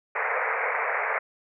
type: band-pass noise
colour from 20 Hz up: white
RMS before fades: -27 dBFS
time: 0.15-1.19 s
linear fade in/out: 10 ms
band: 430 to 2300 Hz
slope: 96 dB/octave
effects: none